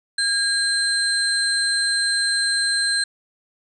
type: tone cluster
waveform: sine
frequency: 1621 / 4126 / 8280 Hz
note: G#6 / C8 / C9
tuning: -42 / -25 / -19 cents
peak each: -22 / -21 / -26 dBFS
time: 0.18-3.04 s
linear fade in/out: 5 ms
effects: none